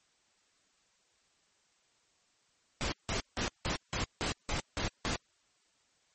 pink noise bursts, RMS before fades -33 dBFS, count 9, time 2.81-5.16 s, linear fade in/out 0 ms, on 110 ms, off 170 ms, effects white hiss -71 dBFS RMS until 6.14 s + MP3 32 kbps

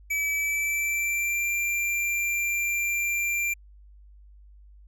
square tone with pitch glide, 2298 to 2371 Hz, D7 to D7, -38 to +16 cents, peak -25 dBFS, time 0.1-3.54 s, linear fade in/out 10 ms, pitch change +54 cents, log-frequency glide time 0.33-1.49 s, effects added 50 Hz sine -48 dBFS peak until 4.87 s

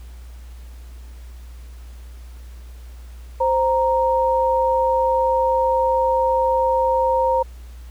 sine tone pair together, 523.2 / 932.3 Hz, C5 / A#5, 0 / 0 cents, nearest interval minor seventh, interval 1000 cents, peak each -18 dBFS, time 3.4-7.43 s, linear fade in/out 10 ms, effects added 60 Hz sine -35 dBFS peak until 7.9 s + pink hiss -52 dBFS RMS until 7.9 s

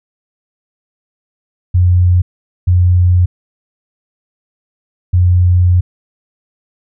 sine tone bursts at uneven times, 89.5 Hz, F2, 43 cents sharp, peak -6 dBFS, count 3, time 1.74-2.22 / 2.67-3.26 / 5.13-5.81 s, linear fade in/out 10 ms, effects none

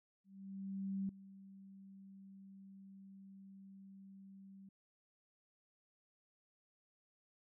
sine tone with ADSR envelope, 194.3 Hz, G3, 15 cents flat, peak -36 dBFS, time 0.24-4.69 s, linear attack 850 ms, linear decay 3 ms, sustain -18 dB, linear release 4 ms, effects none

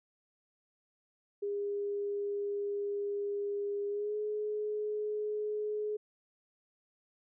sine tone with pitch glide, 406.1 to 422.4 Hz, G#4 to G#4, -39 to +29 cents, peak -32 dBFS, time 1.42-5.97 s, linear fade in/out 10 ms, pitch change +68 cents, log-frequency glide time 3.88-4.16 s, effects none

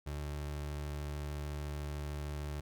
30% pulse tone, 73.42 Hz, D2, in tune, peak -35 dBFS, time 0.06-2.61 s, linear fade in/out 10 ms, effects none

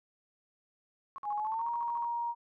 sine tone bursts, 1090 Hz, C#6, 29 cents flat, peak -39 dBFS, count 13, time 1.16-2.046 s, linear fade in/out 0 ms, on 22 ms, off 50 ms
sine tone with pitch glide, 830 to 942.5 Hz, G#5 to A#5, -1 to +19 cents, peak -31 dBFS, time 1.23-2.35 s, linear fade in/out 50 ms, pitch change +220 cents, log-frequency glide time 1.36-1.68 s
effects none

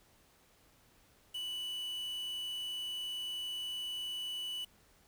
triangle tone with quantisation, 2963 Hz, F#7, 2 cents sharp, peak -36 dBFS, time 1.34-4.65 s, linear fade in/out 10 ms, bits 8, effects pink hiss -66 dBFS RMS until 5.07 s

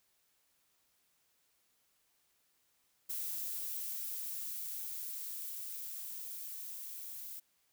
violet noise with level ramp, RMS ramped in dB -39 to -46 dBFS, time 3.09-7.4 s, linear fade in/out 10 ms, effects white hiss -75 dBFS RMS until 7.72 s

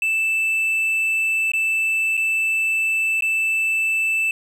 triangle tone with dropouts, 2643 Hz, E7, 4 cents sharp, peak -16 dBFS, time 0.02-4.31 s, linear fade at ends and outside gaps 2 ms, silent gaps 1.518-1.535 / 2.17-2.175 / 3.208-3.222 s, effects none

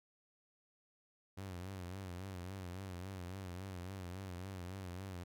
sawtooth tone with vibrato, 92.7 Hz, F#2, 4 cents sharp, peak -40 dBFS, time 1.37-5.24 s, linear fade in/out 10 ms, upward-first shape sine, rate 3.6 Hz, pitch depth 99 cents each way, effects none

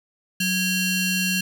sawtooth ring-modulated tone, 1465 Hz, F#6, 18 cents flat, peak -14 dBFS, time 0.4-1.41 s, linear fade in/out 5 ms, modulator 1280 Hz, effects none

